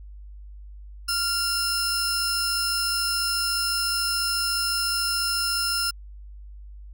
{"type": "tone pair together", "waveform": "sawtooth", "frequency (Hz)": [1387, 5241], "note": ["F6", "E8"], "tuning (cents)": [-12, -11], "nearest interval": "octave + major seventh", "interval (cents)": 2301, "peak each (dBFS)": [-24, -22], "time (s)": [1.08, 5.91], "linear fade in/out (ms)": 10, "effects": ["added 50 Hz sine -39 dBFS peak until 6.93 s"]}